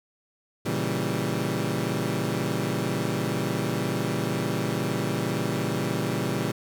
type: chord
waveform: 20% pulse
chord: A# diminished seventh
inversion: none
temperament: equal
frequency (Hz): 116.54 / 138.59 / 164.81 / 196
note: A#2 / C#3 / E3 / G3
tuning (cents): 0 / 0 / 0 / 0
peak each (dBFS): -26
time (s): 0.65-6.52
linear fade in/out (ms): 10
effects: none